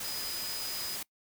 sine tone in noise, 4978 Hz, D#8, in tune, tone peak -37 dBFS, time 0.04-0.96 s, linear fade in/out 5 ms, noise white, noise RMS -38 dBFS, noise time 0-1.03 s, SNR -2 dB, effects noise-tail reverb RT60 0.1 s tail -23 dB re dry

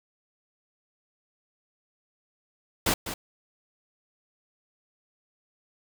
pink noise with echo, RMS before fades -24 dBFS, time 2.86-2.94 s, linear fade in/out 5 ms, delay 200 ms, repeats 1, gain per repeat -10 dB, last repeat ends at 3.14 s, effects none

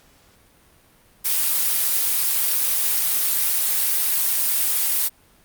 blue noise, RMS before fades -20 dBFS, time 1.24-5.09 s, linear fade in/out 20 ms, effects pink hiss -55 dBFS RMS until 5.44 s + Opus 48 kbps

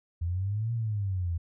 sine exponential two-way sweep, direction up then down, 82.41 to 118.1 to 82.41 Hz, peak -27 dBFS, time 0.21-1.38 s, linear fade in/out 10 ms, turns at 0.73 s, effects none

